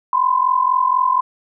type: tone pair together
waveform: sine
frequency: 1000 / 1044.1 Hz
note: B5 / C6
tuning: +21 / -4 cents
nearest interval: minor second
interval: 75 cents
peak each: -16 dBFS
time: 0.13-1.21 s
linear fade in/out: 2 ms
effects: none